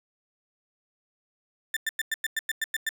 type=tone bursts; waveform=35% pulse; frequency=1782 Hz; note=A6; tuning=22 cents sharp; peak=-23 dBFS; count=10; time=1.74-2.891 s; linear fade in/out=2 ms; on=26 ms; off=99 ms; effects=none